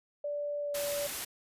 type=tone with pitch glide; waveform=sine; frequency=583 to 576 Hz; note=D5 to D5; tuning=-13 to -34 cents; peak=-32 dBFS; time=0.24-1.07 s; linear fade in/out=5 ms; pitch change=-21 cents; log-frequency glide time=0.6-0.79 s
type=noise; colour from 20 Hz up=white; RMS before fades=-37 dBFS; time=0.74-1.25 s; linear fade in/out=10 ms
effects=resampled to 32000 Hz